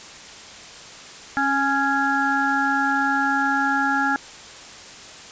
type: harmonic tone with a mistuned harmonic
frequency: 277.2 Hz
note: C#4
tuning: in tune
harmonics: 1 / 3 / 5 / 6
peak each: -25 / -23 / -23 / -24 dBFS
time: 1.37-4.16 s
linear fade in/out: 0 ms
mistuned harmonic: 1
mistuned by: -24 cents
effects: white hiss -40 dBFS RMS until 5.31 s + resampled to 16000 Hz